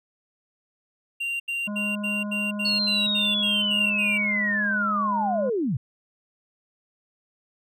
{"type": "tone bursts", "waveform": "triangle", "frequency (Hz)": 2771, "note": "F7", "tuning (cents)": -14, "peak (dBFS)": -24, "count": 11, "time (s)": [1.2, 4.18], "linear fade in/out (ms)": 10, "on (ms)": 200, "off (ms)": 78}
{"type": "harmonic tone", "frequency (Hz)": 206.9, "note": "G#3", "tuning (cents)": -6, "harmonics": [1, 3, 5, 7], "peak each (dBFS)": [-28, -38, -42, -45], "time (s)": [1.67, 5.5], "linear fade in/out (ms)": 10}
{"type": "linear sweep", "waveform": "sine", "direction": "down", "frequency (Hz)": [4393, 105.1], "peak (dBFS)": -22, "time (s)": [2.65, 5.77], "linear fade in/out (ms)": 5}
{"effects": []}